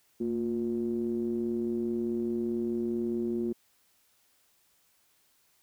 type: ring-modulated tone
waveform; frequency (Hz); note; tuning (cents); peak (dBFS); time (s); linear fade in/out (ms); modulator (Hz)
triangle; 62.4; B1; +19; -23; 0.2-3.53; 10; 293
effects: white hiss -68 dBFS RMS until 5.62 s